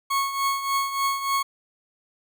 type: tone with tremolo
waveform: 40% pulse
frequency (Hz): 1100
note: C#6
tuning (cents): -14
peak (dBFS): -19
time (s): 0.1-1.43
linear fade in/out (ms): 10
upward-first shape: triangle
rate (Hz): 3.4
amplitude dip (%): 70
effects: none

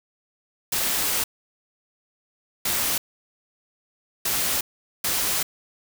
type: noise bursts at uneven times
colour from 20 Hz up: white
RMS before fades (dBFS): -24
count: 4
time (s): 0.72-1.24 / 2.65-2.98 / 4.25-4.61 / 5.04-5.43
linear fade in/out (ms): 5
effects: none

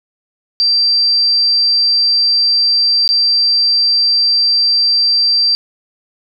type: tone with dropouts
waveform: sine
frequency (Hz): 4700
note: D8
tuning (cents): +1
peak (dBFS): -9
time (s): 0.6-5.55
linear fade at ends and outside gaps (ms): 0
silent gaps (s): 3.077-3.09
effects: none

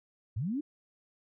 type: linear sweep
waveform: sine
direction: up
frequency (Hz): 88.2 to 310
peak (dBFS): -30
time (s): 0.36-0.61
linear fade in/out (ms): 10
effects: none

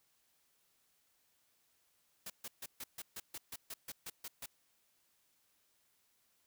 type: noise bursts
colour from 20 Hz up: white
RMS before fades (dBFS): -45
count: 13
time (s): 2.26-4.46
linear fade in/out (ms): 5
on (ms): 40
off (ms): 140
effects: white hiss -75 dBFS RMS until 6.46 s

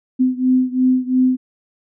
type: beating tone pair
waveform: sine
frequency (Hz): 254.8 / 257.7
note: C4 / C4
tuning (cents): -46 / -26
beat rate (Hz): 2.9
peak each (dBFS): -15 / -17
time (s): 0.19-1.37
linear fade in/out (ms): 20
effects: none

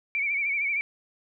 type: tone with vibrato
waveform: sine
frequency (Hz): 2283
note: D7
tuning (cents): -50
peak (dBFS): -24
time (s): 0.15-0.81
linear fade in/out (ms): 0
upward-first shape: sine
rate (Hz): 13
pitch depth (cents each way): 70
effects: none

